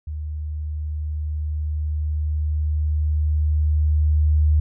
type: tone with level ramp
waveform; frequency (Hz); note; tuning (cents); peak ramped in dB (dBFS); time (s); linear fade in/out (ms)
sine; 76; D#2; -40; -26 to -13; 0.07-4.6; 5
effects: none